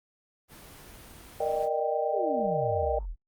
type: noise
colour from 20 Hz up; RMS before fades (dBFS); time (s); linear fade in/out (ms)
pink; -48; 0.48-1.69; 50
type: chord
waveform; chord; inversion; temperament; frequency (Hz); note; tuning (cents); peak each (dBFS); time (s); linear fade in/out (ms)
sine; Eb major seventh; second; equal with one note detuned; 466.2 / 593.8 / 622.3 / 784; Bb4 / D5 / Eb5 / G5; 0 / +19 / 0 / 0; -31; 1.4-2.99; 5
type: exponential sweep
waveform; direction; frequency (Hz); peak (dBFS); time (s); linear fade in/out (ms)
sine; down; 493.9 to 35.49; -32; 2.09-3.16; 50
effects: Opus 24 kbps